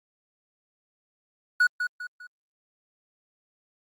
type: tone with echo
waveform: triangle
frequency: 1466 Hz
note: F#6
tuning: 16 cents flat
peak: -15 dBFS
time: 1.6-1.67 s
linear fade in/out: 5 ms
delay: 200 ms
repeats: 3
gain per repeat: -8 dB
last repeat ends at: 2.27 s
effects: Opus 24 kbps